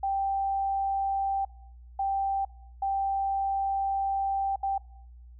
sine tone bursts at uneven times, 784 Hz, G5, in tune, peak -25 dBFS, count 4, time 0.03-1.45 / 1.99-2.45 / 2.82-4.56 / 4.63-4.78 s, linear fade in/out 5 ms, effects noise-tail reverb RT60 1.0 s tail -24 dB re dry + added 60 Hz sine -46 dBFS peak until 5.39 s

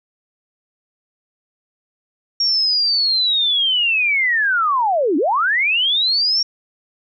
sine linear two-way sweep, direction down then up, 5588 to 264.8 to 5588 Hz, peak -14 dBFS, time 2.4-6.43 s, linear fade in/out 5 ms, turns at 5.17 s, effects none

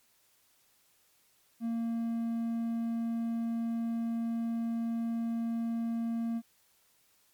triangle tone, 230.4 Hz, A#3, 20 cents flat, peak -28 dBFS, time 1.6-6.42 s, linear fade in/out 50 ms, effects white hiss -68 dBFS RMS until 7.33 s + MP3 96 kbps

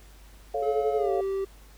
sine chord, A augmented, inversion none, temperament equal, 440 / 554.4 / 698.5 Hz, A4 / C#5 / E#5, 0 / 0 / 0 cents, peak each -30 / -31 / -29 dBFS, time 0.54-1.21 s, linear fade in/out 5 ms
triangle tone with pitch glide, 429 to 388.9 Hz, A4 to G4, -44 to -14 cents, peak -24 dBFS, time 0.62-1.45 s, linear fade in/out 10 ms, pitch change -170 cents, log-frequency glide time 0.96-1.11 s
effects added 50 Hz sine -49 dBFS peak until 1.77 s + pink hiss -56 dBFS RMS until 1.77 s

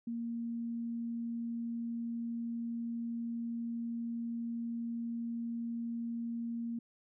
sine tone, 233.1 Hz, A#3, in tune, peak -35 dBFS, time 0.07-6.79 s, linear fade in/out 5 ms, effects none

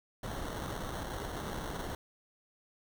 pink noise with sample-and-hold, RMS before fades -39 dBFS, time 0.23-1.95 s, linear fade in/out 2 ms, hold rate 2450 Hz, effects none

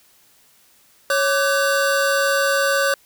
square tone cluster, 554 / 1169 / 1520 Hz, C#5 / D6 / F#6, -1 / -8 / +46 cents, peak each -20 / -25 / -21 dBFS, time 1.1-2.94 s, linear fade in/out 2 ms, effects white hiss -55 dBFS RMS until 3.05 s

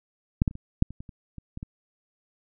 clicks, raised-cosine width 5 ms, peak -7 / -10 / -30 / -25 / -6 / -27 / -26 / -30 / -27 / -23 / -22 dBFS, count 11, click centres 0.419 / 0.478 / 0.511 / 0.554 / 0.824 / 0.906 / 1.005 / 1.092 / 1.383 / 1.574 / 1.629 s, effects none

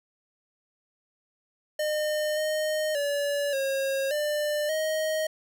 square tone with pitch steps, 608 / 617 / 573 / 542 / 596 / 627 Hz, D#5 / D#5 / D5 / C#5 / D5 / D#5, -40 / -15 / -43 / -39 / +25 / +13 cents, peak -26 dBFS, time 1.79-5.27 s, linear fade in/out 5 ms, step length 580 ms, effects none

